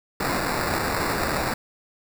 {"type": "noise with sample-and-hold", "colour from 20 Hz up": "violet", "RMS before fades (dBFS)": -25, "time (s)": [0.2, 1.54], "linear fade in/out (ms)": 5, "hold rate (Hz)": 3150, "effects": []}